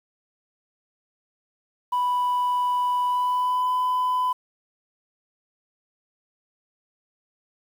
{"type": "tone with pitch glide", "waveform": "sine", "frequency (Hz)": [987.8, 1003.9], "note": ["B5", "B5"], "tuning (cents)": [0, 28], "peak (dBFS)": -18, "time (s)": [1.92, 4.33], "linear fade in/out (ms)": 10, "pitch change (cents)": 28, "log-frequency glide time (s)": [3.05, 3.71], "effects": ["tanh soft clip ceiling -19 dBFS", "8-bit"]}